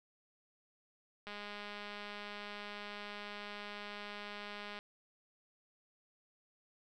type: click train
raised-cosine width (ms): 0.3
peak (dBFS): -30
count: 726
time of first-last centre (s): 1.27-4.789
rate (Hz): 206
effects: none